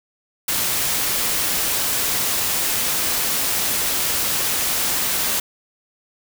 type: noise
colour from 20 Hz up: white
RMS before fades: -21 dBFS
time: 0.48-5.4 s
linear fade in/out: 5 ms
effects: none